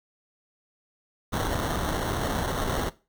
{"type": "noise with sample-and-hold", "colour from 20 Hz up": "pink", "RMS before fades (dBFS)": -28, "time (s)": [1.32, 2.9], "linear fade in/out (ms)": 20, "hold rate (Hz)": 2450, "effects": ["noise-tail reverb RT60 0.3 s tail -18 dB re dry"]}